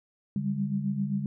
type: tone cluster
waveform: sine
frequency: 143.4 / 193.5 / 201.1 Hz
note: D3 / G3 / G3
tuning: -41 / -22 / +44 cents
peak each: -32 / -33 / -29 dBFS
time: 0.36-1.26 s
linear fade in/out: 2 ms
effects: none